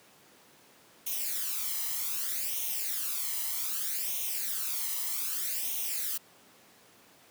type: noise with flanger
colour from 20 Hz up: blue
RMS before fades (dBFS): -33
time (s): 1.06-6.18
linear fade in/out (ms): 10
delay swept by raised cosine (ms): 0.32 to 1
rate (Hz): 0.64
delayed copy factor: +0.75
effects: pink hiss -58 dBFS RMS until 7.3 s + high-pass 200 Hz 12 dB/octave